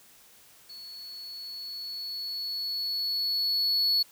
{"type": "tone with level ramp", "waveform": "triangle", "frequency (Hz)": 4400, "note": "C#8", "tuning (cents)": -14, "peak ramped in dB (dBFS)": [-41, -20], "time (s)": [0.69, 4.03], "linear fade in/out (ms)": 10, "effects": ["white hiss -56 dBFS RMS until 4.11 s"]}